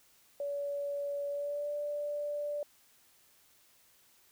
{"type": "tone with pitch glide", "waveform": "sine", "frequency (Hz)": [570, 585.7], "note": ["C#5", "D5"], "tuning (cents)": [48, -5], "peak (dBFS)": -33, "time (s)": [0.4, 2.63], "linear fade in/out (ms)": 2, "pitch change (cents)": 47, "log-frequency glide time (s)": [1.28, 1.7], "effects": ["white hiss -65 dBFS RMS until 4.31 s"]}